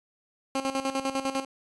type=tone with tremolo; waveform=15% pulse; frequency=268.9 Hz; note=C4; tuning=47 cents sharp; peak=-19 dBFS; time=0.55-1.45 s; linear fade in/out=2 ms; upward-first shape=square; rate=10 Hz; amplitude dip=70%; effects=resampled to 24000 Hz